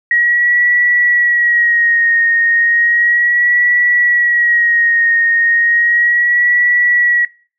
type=tone with vibrato; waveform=sine; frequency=1900 Hz; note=A#6; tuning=33 cents sharp; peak=-9 dBFS; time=0.11-7.25 s; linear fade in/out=2 ms; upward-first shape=sine; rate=0.34 Hz; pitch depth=40 cents each way; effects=noise-tail reverb RT60 0.4 s tail -21 dB re dry